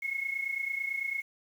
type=tone pair together; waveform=sine; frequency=2171 / 2200 Hz; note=C#7 / C#7; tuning=-37 / -14 cents; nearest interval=unison; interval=23 cents; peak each=-32 / -36 dBFS; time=0.02-1.22 s; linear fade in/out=10 ms; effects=9-bit